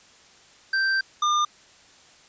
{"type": "tone pair in turn", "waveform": "square", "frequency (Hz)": [1565, 1205.4], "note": ["G6", "D6"], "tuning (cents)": [-3, 45], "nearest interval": "perfect fourth", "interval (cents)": 452, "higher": "first", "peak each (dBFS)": [-21, -20], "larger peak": "second", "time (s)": [[0.73, 1.01], [1.22, 1.45]], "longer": "first", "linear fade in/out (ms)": 5, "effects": ["white hiss -53 dBFS RMS until 2.28 s", "resampled to 16000 Hz"]}